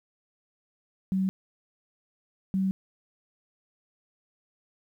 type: tone pair in turn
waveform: sine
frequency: 190 / 191.03 Hz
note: F#3 / G3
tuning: +46 / -44 cents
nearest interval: unison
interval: 10 cents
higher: second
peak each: -23 dBFS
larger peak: neither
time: 1.12-1.29 / 2.54-2.71 s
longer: neither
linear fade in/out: 0 ms
effects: 10-bit